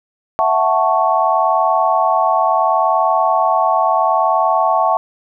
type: chord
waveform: sine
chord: F# minor seventh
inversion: third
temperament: equal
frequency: 659.3 / 740 / 880 / 1108.7 Hz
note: E5 / F#5 / A5 / C#6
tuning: 0 / 0 / 0 / 0 cents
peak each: -17 dBFS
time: 0.39-4.97 s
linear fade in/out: 0 ms
effects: none